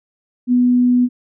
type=tone; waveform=sine; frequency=246.9 Hz; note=B3; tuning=in tune; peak=-10 dBFS; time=0.47-1.09 s; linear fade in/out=50 ms; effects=none